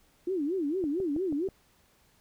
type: tone with vibrato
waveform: sine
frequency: 330 Hz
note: E4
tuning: 2 cents sharp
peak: -27 dBFS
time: 0.27-1.48 s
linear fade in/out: 5 ms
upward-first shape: sine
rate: 4.4 Hz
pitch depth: 280 cents each way
type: click train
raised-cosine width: 2 ms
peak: -27 dBFS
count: 5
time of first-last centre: 0.84-1.487 s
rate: 6.18 Hz
effects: pink hiss -65 dBFS RMS until 2.2 s